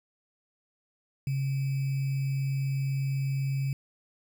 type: tone with sample-and-hold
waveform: sine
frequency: 136 Hz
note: C#3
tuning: 33 cents flat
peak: -26 dBFS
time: 1.27-3.73 s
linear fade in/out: 2 ms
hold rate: 2450 Hz
effects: none